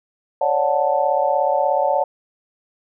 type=chord; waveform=sine; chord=D major seventh; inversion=third; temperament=just; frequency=550.6 / 587.3 / 734.2 / 881 Hz; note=C#5 / D5 / F#5 / A5; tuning=-12 / 0 / -14 / +2 cents; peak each=-21 dBFS; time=0.41-2.04 s; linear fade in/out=5 ms; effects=none